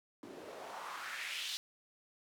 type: noise with band-pass filter sweep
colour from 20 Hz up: white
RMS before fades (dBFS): -44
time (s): 0.23-1.57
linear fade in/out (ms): 0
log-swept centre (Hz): 290 to 4000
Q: 2.6
effects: none